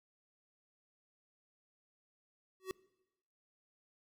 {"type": "tone with exponential growth", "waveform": "square", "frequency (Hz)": 377, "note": "F#4", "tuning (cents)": 32, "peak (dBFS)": -34, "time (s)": [2.6, 2.71], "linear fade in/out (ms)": 0, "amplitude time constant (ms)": 23, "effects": ["noise-tail reverb RT60 1.0 s tail -23 dB re dry"]}